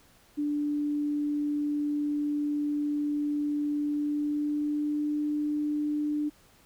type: tone with pitch glide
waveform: sine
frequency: 293.7 to 297.5 Hz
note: D4 to D4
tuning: 0 to +22 cents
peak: -26 dBFS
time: 0.37-6.3 s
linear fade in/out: 20 ms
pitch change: +22 cents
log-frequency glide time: 3.83-5.14 s
effects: pink hiss -60 dBFS RMS until 6.65 s